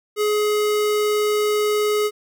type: tone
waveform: square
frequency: 420.7 Hz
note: G#4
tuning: 22 cents sharp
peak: -18 dBFS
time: 0.16-2.11 s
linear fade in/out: 50 ms
effects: none